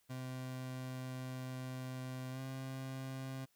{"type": "tone with pitch glide", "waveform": "30% pulse", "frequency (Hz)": [128.9, 132.37], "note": ["C3", "C3"], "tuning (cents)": [-26, 20], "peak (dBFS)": -39, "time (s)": [0.09, 3.46], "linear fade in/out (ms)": 20, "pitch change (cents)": 46, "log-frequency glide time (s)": [2.31, 2.4], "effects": ["white hiss -75 dBFS RMS until 3.55 s"]}